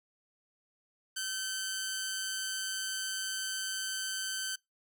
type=tone with amplitude modulation; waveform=10% pulse; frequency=1538 Hz; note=G6; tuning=33 cents flat; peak=-24 dBFS; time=1.16-4.56 s; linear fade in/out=10 ms; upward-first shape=sine; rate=192 Hz; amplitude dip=35%; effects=noise-tail reverb RT60 0.2 s tail -26 dB re dry